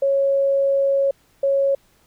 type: tone pair in turn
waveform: sine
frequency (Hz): 551 / 551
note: C#5 / C#5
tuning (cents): -11 / -11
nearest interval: unison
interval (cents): 0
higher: neither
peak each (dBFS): -15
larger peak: neither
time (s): 0.02-1.11 / 1.43-1.75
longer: first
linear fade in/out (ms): 5
effects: pink hiss -59 dBFS RMS until 2.06 s